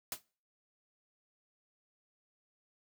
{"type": "noise with exponential decay", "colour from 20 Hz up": "white", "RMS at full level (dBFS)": -34, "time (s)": [0.12, 0.22], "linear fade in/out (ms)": 1, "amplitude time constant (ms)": 20, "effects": ["noise-tail reverb RT60 0.4 s tail -23 dB re dry"]}